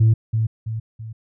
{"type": "tone with echo", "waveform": "sine", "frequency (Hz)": 111.3, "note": "A2", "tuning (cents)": 20, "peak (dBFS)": -9, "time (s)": [0, 0.14], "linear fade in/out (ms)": 10, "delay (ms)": 330, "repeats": 3, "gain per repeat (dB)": -7, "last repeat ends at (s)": 1.13, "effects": ["tanh soft clip ceiling -9 dBFS"]}